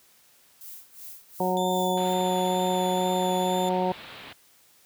violet noise with tremolo, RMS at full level -41 dBFS, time 0.61-2.13 s, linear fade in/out 0 ms, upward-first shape sine, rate 2.7 Hz, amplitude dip 90%
harmonic tone, 183.4 Hz, F#3, 15 cents flat, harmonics 1 / 2 / 3 / 4 / 5, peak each -29 / -29 / -29 / -29 / -29 dBFS, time 1.4-3.92 s, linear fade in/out 2 ms
sawtooth tone with vibrato, 3520 Hz, A7, in tune, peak -32 dBFS, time 1.57-3.69 s, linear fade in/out 0 ms, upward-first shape sine, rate 2.1 Hz, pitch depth 18 cents each way
white low-pass noise, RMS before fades -44 dBFS, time 1.97-4.33 s, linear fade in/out 5 ms, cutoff 4000 Hz, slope 48 dB/octave
effects white hiss -59 dBFS RMS until 4.85 s + high-pass 60 Hz 12 dB/octave

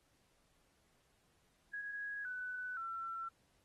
sine tone with pitch steps, 1659 / 1495.2 / 1347.5 Hz, G#6 / F#6 / E6, -2 / +18 / +38 cents, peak -40 dBFS, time 1.73-3.29 s, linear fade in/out 10 ms, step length 520 ms, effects pink hiss -75 dBFS RMS until 3.64 s + AAC 32 kbps

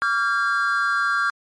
triangle tone cluster, 1148 / 1386 / 1610 Hz, D6 / F6 / G6, -40 / -14 / +46 cents, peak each -23 / -20 / -21 dBFS, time 0.02-1.3 s, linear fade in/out 0 ms, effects MP3 48 kbps

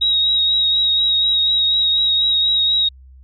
sine tone with vibrato, 3800 Hz, A#7, 33 cents sharp, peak -13 dBFS, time 0.01-2.89 s, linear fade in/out 10 ms, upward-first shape triangle, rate 4.1 Hz, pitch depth 28 cents each way, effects added 65 Hz sine -40 dBFS peak until 3.23 s

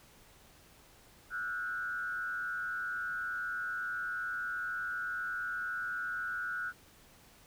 sine tone with frequency modulation, 1457 Hz, F#6, 27 cents flat, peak -34 dBFS, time 1.3-6.73 s, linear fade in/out 50 ms, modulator 108 Hz, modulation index 0.84, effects pink hiss -60 dBFS RMS until 7.46 s

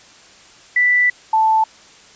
sine tone pair in turn, 1975.5 / 880 Hz, B6 / A5, 0 / 0 cents, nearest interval octave + major second, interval 1400 cents, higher first, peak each -11 dBFS, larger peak neither, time 0.76-1.1 / 1.33-1.64 s, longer first, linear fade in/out 5 ms, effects white hiss -45 dBFS RMS until 2.15 s + resampled to 16000 Hz

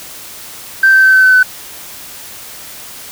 sine tone with pitch steps, 1562 / 1551.2 / 1540.5 / 1529.9 / 1519.3 / 1508.8 Hz, G6 / G6 / G6 / G6 / F#6 / F#6, -7 / -19 / -31 / -43 / +45 / +33 cents, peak -3 dBFS, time 0.83-1.43 s, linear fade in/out 5 ms, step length 100 ms, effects tanh soft clip ceiling 0 dBFS + white hiss -31 dBFS RMS until 3.11 s

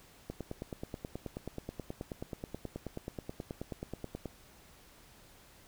click train, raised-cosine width 2 ms, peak -25 dBFS, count 38, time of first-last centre 0.3-4.257 s, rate 9.35 Hz, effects pink hiss -59 dBFS RMS until 5.67 s

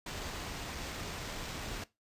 pink noise with sample-and-hold, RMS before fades -41 dBFS, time 0.06-1.84 s, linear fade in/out 5 ms, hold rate 11025 Hz, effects noise-tail reverb RT60 0.2 s tail -18 dB re dry + resampled to 32000 Hz

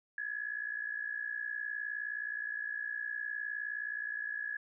sine tone with amplitude modulation, 1690 Hz, G#6, 30 cents sharp, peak -32 dBFS, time 0.18-4.57 s, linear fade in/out 2 ms, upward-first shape sine, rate 59.4 Hz, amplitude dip 80%, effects none

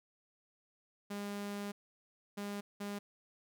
sawtooth tone bursts at uneven times, 203.1 Hz, G#3, 38 cents flat, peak -35 dBFS, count 3, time 1.1-1.72 / 2.37-2.61 / 2.8-2.99 s, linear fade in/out 10 ms, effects none

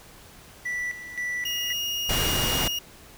triangle tone with tremolo, 1965 Hz, B6, 9 cents flat, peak -25 dBFS, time 0.65-1.73 s, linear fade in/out 10 ms, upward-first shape square, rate 1.9 Hz, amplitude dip 70%
35% pulse tone, 2856 Hz, F7, 38 cents sharp, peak -25 dBFS, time 1.45-2.79 s, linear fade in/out 5 ms
pink noise, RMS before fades -26 dBFS, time 2.09-2.68 s, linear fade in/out 5 ms
effects pink hiss -49 dBFS RMS until 3.17 s

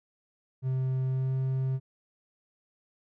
triangle tone with pitch glide, 130.5 to 131.79 Hz, C3 to C3, -4 to +13 cents, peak -24 dBFS, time 0.62-1.8 s, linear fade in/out 50 ms, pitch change +17 cents, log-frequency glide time 1.06-1.34 s, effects none

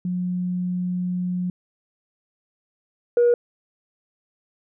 sine tone pair in turn, 180 / 479.3 Hz, F#3 / A#4, -47 / +48 cents, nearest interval octave + perfect fourth, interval 1695 cents, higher second, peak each -22 / -12 dBFS, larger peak second, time 0.05-1.5 / 3.17-3.34 s, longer first, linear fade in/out 2 ms, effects tanh soft clip ceiling -11 dBFS

